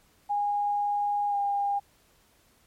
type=tone with pitch glide; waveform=sine; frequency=820 to 806.4 Hz; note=G#5 to G5; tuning=-22 to +49 cents; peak=-24 dBFS; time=0.29-1.8 s; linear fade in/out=20 ms; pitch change=-29 cents; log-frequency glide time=1.29-1.36 s; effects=pink hiss -63 dBFS RMS until 2.66 s + MP3 64 kbps